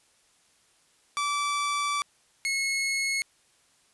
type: tone pair in turn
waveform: sawtooth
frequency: 1159 / 2178 Hz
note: D6 / C#7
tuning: -23 / -31 cents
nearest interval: major seventh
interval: 1092 cents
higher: second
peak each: -22 dBFS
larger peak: neither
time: 1.17-2.02 / 2.45-3.22 s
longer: first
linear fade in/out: 0 ms
effects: white hiss -64 dBFS RMS until 3.93 s + resampled to 24000 Hz